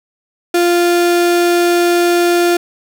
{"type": "tone", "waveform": "35% pulse", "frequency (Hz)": 348.3, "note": "F4", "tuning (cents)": -5, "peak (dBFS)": -8, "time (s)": [0.54, 2.57], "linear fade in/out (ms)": 5, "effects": []}